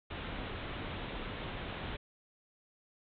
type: low-pass noise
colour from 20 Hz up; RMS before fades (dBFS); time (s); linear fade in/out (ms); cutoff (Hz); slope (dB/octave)
pink; -41; 0.1-1.97; 10; 3800; 96
effects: none